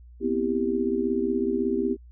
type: chord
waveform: sine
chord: C major seventh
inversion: third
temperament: just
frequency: 245.3 / 261.6 / 327 / 392.4 Hz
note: B3 / C4 / E4 / G4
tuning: -12 / 0 / -14 / +2 cents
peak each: -28 / -30 / -29 / -26 dBFS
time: 0.2-1.97 s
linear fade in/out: 50 ms
effects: added 60 Hz sine -45 dBFS peak until 2.11 s